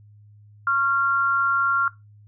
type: tone pair together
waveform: sine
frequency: 1099 / 1384.7 Hz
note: C#6 / F6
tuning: -15 / -15 cents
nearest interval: major third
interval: 400 cents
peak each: -26 / -18 dBFS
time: 0.67-1.88 s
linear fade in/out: 2 ms
effects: noise-tail reverb RT60 0.2 s tail -19 dB re dry + added 104 Hz sine -47 dBFS peak until 2.27 s